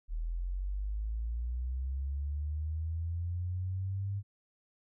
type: linear sweep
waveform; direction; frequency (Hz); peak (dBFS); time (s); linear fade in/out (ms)
sine; up; 38.89 to 101; -32; 0.08-4.23; 50
effects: none